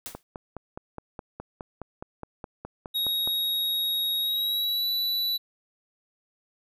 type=noise with exponential decay; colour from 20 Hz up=white; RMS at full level=-34 dBFS; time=0.06-0.23 s; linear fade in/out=0 ms; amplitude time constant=36 ms
type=click train; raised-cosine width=1 ms; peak=-22 dBFS; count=16; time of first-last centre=0.15-3.275 s; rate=4.8 Hz
type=tone with pitch glide; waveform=square; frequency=3778 to 3954 Hz; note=A#7 to B7; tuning=+22 to +1 cents; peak=-25 dBFS; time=2.94-5.38 s; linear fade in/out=20 ms; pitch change=+79 cents; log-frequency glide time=4.2-4.87 s
effects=none